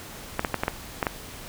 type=clicks; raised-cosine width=0.5 ms; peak=-8 dBFS; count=7; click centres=0.394 / 0.448 / 0.543 / 0.635 / 0.681 / 1.028 / 1.068 s; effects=pink hiss -41 dBFS RMS until 1.48 s